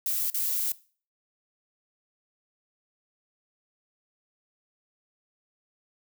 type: noise with dropouts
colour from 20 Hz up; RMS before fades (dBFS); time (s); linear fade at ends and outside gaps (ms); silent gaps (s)
violet; -28; 0.06-0.72; 2; 0.301-0.343
effects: noise-tail reverb RT60 0.4 s tail -19 dB re dry